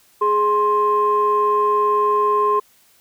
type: tone pair together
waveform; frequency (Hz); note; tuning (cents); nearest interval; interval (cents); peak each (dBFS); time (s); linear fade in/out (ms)
sine; 417.9 / 1053; G#4 / C6; +11 / +11; octave + major third; 1600; -18 / -15; 0.21-2.6; 10
effects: tanh soft clip ceiling -7 dBFS + white hiss -55 dBFS RMS until 3 s